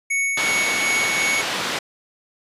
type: tone with tremolo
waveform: square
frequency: 2220 Hz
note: C#7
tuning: 2 cents sharp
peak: -19 dBFS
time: 0.1-1.42 s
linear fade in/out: 10 ms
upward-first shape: sine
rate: 2.7 Hz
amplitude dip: 30%
type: band-pass noise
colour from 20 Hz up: white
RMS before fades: -25 dBFS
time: 0.37-1.79 s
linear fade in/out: 5 ms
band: 160 to 3600 Hz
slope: 12 dB/octave
effects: resampled to 32000 Hz